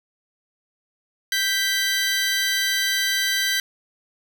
20% pulse tone pair together, 1569 / 1975.5 Hz, G6 / B6, +1 / 0 cents, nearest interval major third, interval 399 cents, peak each -18 dBFS, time 1.32-3.6 s, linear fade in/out 2 ms, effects none

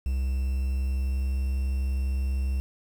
triangle tone with pitch glide, 65.41 to 66.17 Hz, C2 to C2, 0 to +20 cents, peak -22 dBFS, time 0.06-2.6 s, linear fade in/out 0 ms, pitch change +20 cents, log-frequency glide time 0.33-1.54 s, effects 8-bit

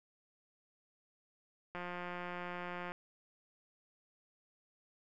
click train, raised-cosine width 0.5 ms, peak -28 dBFS, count 208, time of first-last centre 1.75-2.919 s, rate 177 Hz, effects none

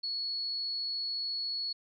sine tone, 4377 Hz, C#8, 23 cents flat, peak -32 dBFS, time 0.03-1.73 s, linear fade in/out 10 ms, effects none

